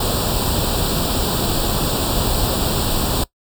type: noise with comb filter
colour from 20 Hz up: pink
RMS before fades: -19 dBFS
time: 0-3.24 s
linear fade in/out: 5 ms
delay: 0.24 ms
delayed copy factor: +0.85
effects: noise-tail reverb RT60 0.1 s tail -20 dB re dry